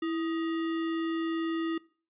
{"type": "tone with sample-and-hold", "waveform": "sine", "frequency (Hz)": 328.6, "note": "E4", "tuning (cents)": -5, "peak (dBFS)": -28, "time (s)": [0.02, 1.78], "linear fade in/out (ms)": 5, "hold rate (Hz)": 1575, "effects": ["noise-tail reverb RT60 0.4 s tail -22 dB re dry", "resampled to 8000 Hz"]}